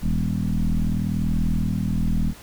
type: tone with frequency modulation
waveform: sine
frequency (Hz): 102.2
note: G#2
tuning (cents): -27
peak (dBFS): -19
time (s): 0.01-2.34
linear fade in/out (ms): 50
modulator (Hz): 40.6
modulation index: 3.2
effects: pink hiss -45 dBFS RMS until 2.42 s